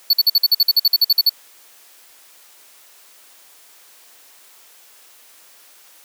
square tone bursts, 4452 Hz, C#8, 7 cents sharp, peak -10 dBFS, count 15, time 0.1-1.295 s, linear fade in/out 5 ms, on 33 ms, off 50 ms, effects white hiss -48 dBFS RMS until 6.04 s + high-pass 400 Hz 12 dB/octave

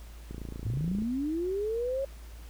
click train, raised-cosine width 3 ms, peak -27 dBFS, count 21, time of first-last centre 0.31-1.022 s, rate 28.1 Hz
sine linear sweep, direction up, 98 to 554.4 Hz, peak -28 dBFS, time 0.65-2.05 s, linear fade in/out 5 ms
effects added 56 Hz sine -43 dBFS peak until 2.49 s + pink hiss -55 dBFS RMS until 2.49 s

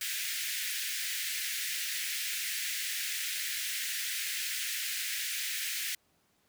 pink high-pass noise, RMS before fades -35 dBFS, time 0.01-5.95 s, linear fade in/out 2 ms, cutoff 1700 Hz, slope 48 dB/octave, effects pink hiss -71 dBFS RMS until 6.48 s + high-pass 80 Hz 12 dB/octave

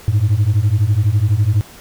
sine beating tone pair, 98 / 110 Hz, G2 / A2, 0 / 0 cents, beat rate 12 Hz, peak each -13 / -12 dBFS, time 0.08-1.61 s, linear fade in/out 0 ms, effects tanh soft clip ceiling -8 dBFS + pink hiss -40 dBFS RMS until 1.8 s

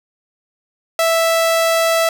sawtooth tone, 659 Hz, E5, 1 cent flat, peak -9 dBFS, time 0.99-2.09 s, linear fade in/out 2 ms, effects none

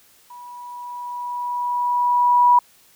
sine tone with level ramp, 975 Hz, B5, 23 cents flat, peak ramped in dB -37 to -9 dBFS, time 0.3-2.59 s, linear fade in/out 5 ms, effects white hiss -54 dBFS RMS until 2.95 s

